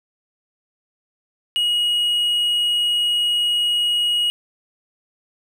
triangle tone, 2895 Hz, F#7, 38 cents flat, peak -15 dBFS, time 1.56-4.3 s, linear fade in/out 0 ms, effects none

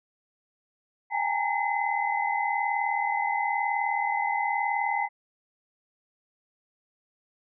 sine tone cluster, 799 / 838 / 919 / 2038 Hz, G5 / G#5 / A#5 / C7, +33 / +15 / -25 / -46 cents, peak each -30 dBFS, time 1.1-5.09 s, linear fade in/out 50 ms, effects none

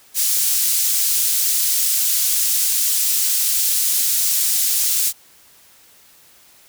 pink high-pass noise, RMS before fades -18 dBFS, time 0.14-5.13 s, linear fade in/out 50 ms, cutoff 6800 Hz, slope 12 dB/octave, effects white hiss -50 dBFS RMS until 6.68 s

